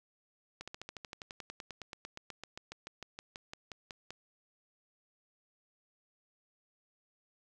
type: slowing click train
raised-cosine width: 0.2 ms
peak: -26 dBFS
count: 30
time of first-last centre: 0.61-4.106 s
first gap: 66 ms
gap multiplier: 1.04
effects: none